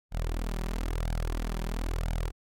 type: tone with flanger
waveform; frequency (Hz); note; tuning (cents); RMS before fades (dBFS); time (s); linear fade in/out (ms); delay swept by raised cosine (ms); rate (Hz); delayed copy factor
sawtooth; 40.79; E1; -17; -31; 0.11-2.32; 50; 1.3 to 5.3; 1; +0.8
effects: AAC 48 kbps